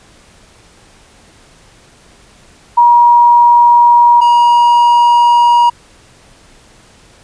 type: tone pair in turn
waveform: sine / triangle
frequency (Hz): 954 / 954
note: A#5 / A#5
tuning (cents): +40 / +40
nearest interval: unison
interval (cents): 0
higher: neither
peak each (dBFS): -3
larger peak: neither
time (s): 2.77-4.21 / 4.21-5.7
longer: second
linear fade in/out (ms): 10
effects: pink hiss -44 dBFS RMS until 7.23 s + resampled to 22050 Hz